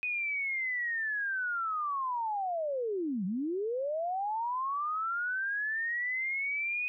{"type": "linear two-way sweep", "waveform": "sine", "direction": "down then up", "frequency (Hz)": [2500, 175.1, 2500], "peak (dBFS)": -30, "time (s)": [0.03, 6.88], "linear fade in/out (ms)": 0, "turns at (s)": 3.25, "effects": []}